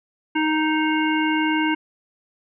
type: harmonic tone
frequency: 311.1 Hz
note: D#4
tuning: in tune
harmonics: 1 / 3 / 5 / 7 / 9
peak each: -20 / -25 / -27 / -28 / -30 dBFS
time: 0.35-1.75 s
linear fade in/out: 10 ms
effects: none